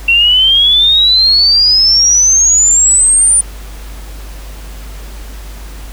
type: exponential sweep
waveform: sine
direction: up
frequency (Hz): 2706 to 9397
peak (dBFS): -5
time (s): 0.08-3.41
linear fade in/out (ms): 5
effects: added 50 Hz sine -25 dBFS peak until 5.92 s + pink hiss -35 dBFS RMS until 5.92 s